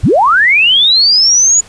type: linear sweep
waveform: sine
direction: up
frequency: 49 to 6940 Hz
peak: -5 dBFS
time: 0.03-1.61 s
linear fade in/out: 10 ms
effects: pink hiss -38 dBFS RMS until 1.68 s + resampled to 22050 Hz